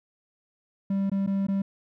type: tone with dropouts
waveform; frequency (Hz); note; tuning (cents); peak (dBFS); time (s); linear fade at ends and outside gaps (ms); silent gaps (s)
triangle; 196; G3; 0; -21; 0.9-1.62; 5; 1.098-1.116 / 1.265-1.273 / 1.469-1.484
effects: none